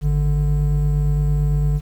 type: tone pair together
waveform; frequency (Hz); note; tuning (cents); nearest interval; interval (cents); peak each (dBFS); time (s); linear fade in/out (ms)
triangle; 51.87 / 146.83; G#1 / D3; -1 / 0; octave + tritone; 1801; -16; 0.01-1.81; 50
effects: 8-bit